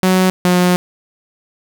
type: tone pair in turn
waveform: sawtooth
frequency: 185.8 / 179.46 Hz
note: F#3 / F3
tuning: +7 / +47 cents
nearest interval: minor second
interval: 60 cents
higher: first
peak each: -6 dBFS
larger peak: neither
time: 0.03-0.3 / 0.45-0.76 s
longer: second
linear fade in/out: 0 ms
effects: 7-bit